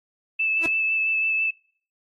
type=tone with vibrato; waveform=sine; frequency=2626 Hz; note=E7; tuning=7 cents flat; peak=-20 dBFS; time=0.39-1.51 s; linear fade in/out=10 ms; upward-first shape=sine; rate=6 Hz; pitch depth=14 cents each way
type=tone with exponential growth; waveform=sawtooth; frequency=329.6 Hz; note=E4; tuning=in tune; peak=-20 dBFS; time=0.57-0.66 s; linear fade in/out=1 ms; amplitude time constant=18 ms
effects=noise-tail reverb RT60 0.5 s tail -25 dB re dry + AAC 32 kbps